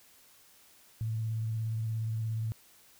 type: tone with vibrato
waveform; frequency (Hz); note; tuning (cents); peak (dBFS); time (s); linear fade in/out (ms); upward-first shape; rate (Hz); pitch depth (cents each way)
sine; 111.5; A2; +23; -30; 1.01-2.52; 0; sine; 17; 27
effects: white hiss -60 dBFS RMS until 2.99 s